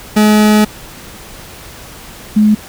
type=tone pair in turn; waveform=40% pulse / sine; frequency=212.3 / 212.3 Hz; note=G#3 / G#3; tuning=+38 / +38 cents; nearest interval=unison; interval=0 cents; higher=neither; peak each=-5 dBFS; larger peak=neither; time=0.16-0.65 / 2.36-2.55 s; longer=first; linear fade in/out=10 ms; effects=pink hiss -33 dBFS RMS until 2.68 s